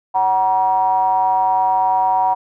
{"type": "ring-modulated tone", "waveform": "triangle", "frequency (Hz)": 101.5, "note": "G#2", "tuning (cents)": -39, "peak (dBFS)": -8, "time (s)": [0.14, 2.35], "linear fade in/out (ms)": 20, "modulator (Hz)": 850, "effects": []}